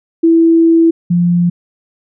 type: tone pair in turn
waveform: sine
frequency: 330.1 / 174.36 Hz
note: E4 / F3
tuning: +2 / -3 cents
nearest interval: major seventh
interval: 1105 cents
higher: first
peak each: -5 / -8 dBFS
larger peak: first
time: 0.23-0.91 / 1.1-1.5 s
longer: first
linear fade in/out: 10 ms
effects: none